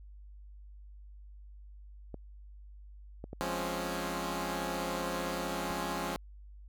clicks, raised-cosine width 2 ms, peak -28 dBFS, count 4, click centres 2.143 / 3.241 / 3.331 / 5.706 s
10% pulse chord, Db major seventh, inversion first, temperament equal, 174.61 / 207.7 / 261.6 / 277.2 Hz, F3 / Ab3 / C4 / Db4, 0 / 0 / 0 / 0 cents, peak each -29 / -32 / -33 / -31 dBFS, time 3.41-6.16 s, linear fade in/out 0 ms
effects added 50 Hz sine -48 dBFS peak until 6.68 s

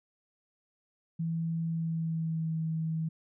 sine tone with pitch glide, 164.6 to 160.65 Hz, E3 to E3, -2 to -44 cents, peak -29 dBFS, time 1.19-3.09 s, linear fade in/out 10 ms, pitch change -42 cents, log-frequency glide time 1.66-2.57 s, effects none

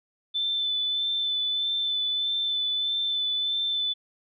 sine tone with vibrato, 3520 Hz, A7, in tune, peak -24 dBFS, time 0.34-3.94 s, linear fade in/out 20 ms, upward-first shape sine, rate 1.6 Hz, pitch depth 17 cents each way, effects none

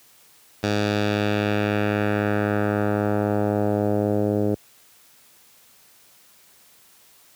10% pulse tone with low-pass filter sweep, 103.83 Hz, G#2, in tune, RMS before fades -22 dBFS, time 0.63-4.55 s, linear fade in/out 5 ms, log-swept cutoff 5100 to 460 Hz, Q 1.3, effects white hiss -54 dBFS RMS until 7.35 s + high-pass 60 Hz 12 dB/octave

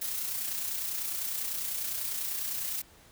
blue noise with amplitude modulation, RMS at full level -32 dBFS, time 0.01-2.82 s, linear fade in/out 10 ms, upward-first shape sine, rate 30 Hz, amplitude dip 40%, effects pink hiss -57 dBFS RMS until 3.11 s

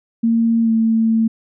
sine tone with pitch glide, 229.1 to 224.5 Hz, A#3 to A3, -30 to +35 cents, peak -12 dBFS, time 0.23-1.28 s, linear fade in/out 10 ms, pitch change -35 cents, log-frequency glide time 0.62-0.71 s, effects none

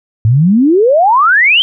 sine exponential sweep, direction up, 104.2 to 3206 Hz, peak -5 dBFS, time 0.25-1.62 s, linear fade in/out 0 ms, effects none

